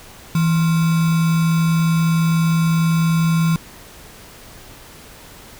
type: tone with sample-and-hold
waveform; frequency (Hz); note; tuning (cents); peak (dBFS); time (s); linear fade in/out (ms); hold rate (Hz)
sine; 164.6; E3; -2; -13; 0.35-3.56; 2; 1225
effects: pink hiss -41 dBFS RMS until 5.59 s